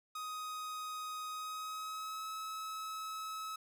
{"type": "tone with pitch glide", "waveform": "45% pulse", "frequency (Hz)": [1253, 1289.7], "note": ["D#6", "E6"], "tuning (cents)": [12, -38], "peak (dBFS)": -40, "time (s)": [0.15, 3.56], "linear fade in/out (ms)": 5, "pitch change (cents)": 50, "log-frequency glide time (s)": [1.3, 2.29], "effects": []}